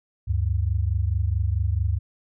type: tone pair together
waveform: sine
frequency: 73.42 / 98 Hz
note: D2 / G2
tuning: 0 / 0 cents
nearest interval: perfect fourth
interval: 500 cents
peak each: -23 dBFS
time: 0.27-1.99 s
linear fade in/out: 20 ms
effects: none